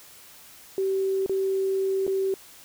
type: tone with dropouts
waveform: sine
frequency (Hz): 385.2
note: G4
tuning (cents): -30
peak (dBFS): -22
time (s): 0.78-2.34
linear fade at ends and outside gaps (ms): 1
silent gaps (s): 1.262-1.295 / 2.067-2.077
effects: white hiss -49 dBFS RMS until 2.64 s